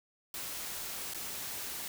white noise with dropouts, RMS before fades -40 dBFS, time 0.34-1.88 s, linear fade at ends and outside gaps 2 ms, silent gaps 1.137-1.145 s, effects none

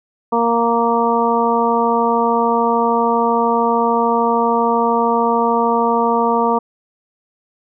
harmonic tone, 233.1 Hz, A#3, in tune, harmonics 1 / 2 / 3 / 4 / 5, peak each -20 / -18 / -21 / -17 / -21 dBFS, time 0.32-6.59 s, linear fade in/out 10 ms, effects none

